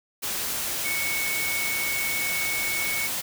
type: tone in noise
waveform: sine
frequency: 2217 Hz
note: C#7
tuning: in tune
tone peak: -27 dBFS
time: 0.84-3.08 s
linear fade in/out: 20 ms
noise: white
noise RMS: -29 dBFS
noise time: 0.22-3.22 s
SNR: -1 dB
effects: none